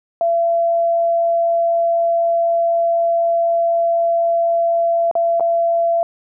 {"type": "tone with dropouts", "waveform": "sine", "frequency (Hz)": 676, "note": "E5", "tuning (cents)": 43, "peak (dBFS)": -13, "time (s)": [0.21, 6.03], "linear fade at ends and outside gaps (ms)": 1, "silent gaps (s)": [[5.113, 5.153], [5.398, 5.406]], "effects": []}